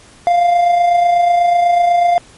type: tone with amplitude modulation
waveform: triangle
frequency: 698.5 Hz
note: F5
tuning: in tune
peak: -5 dBFS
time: 0.27-2.18 s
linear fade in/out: 0 ms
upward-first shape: sine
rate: 28.1 Hz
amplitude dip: 40%
effects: pink hiss -43 dBFS RMS until 2.37 s + MP3 48 kbps